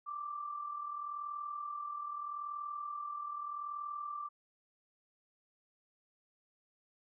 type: tone with amplitude modulation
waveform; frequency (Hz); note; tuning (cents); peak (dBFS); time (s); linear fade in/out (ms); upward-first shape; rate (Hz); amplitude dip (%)
sine; 1174.7; D6; 0; -36; 0.06-4.29; 20; sine; 40.8; 55
effects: none